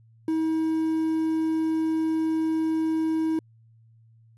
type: tone with quantisation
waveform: triangle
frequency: 319.5 Hz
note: D#4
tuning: 46 cents sharp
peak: -20 dBFS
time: 0.28-3.39 s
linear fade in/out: 2 ms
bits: 8
effects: added 113 Hz sine -53 dBFS peak until 4.37 s + resampled to 24000 Hz